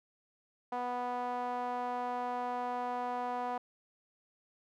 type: tone with band-pass filter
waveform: sawtooth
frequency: 246.3 Hz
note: B3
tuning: 5 cents flat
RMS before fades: -36 dBFS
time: 0.72-3.58 s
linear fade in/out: 5 ms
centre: 840 Hz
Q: 3.5
effects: none